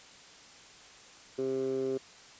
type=tone with band-pass filter; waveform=15% pulse; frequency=132.5 Hz; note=C3; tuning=22 cents sharp; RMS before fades=-32 dBFS; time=1.38-1.98 s; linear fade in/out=10 ms; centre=380 Hz; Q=4.1; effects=white hiss -53 dBFS RMS until 2.39 s + resampled to 16000 Hz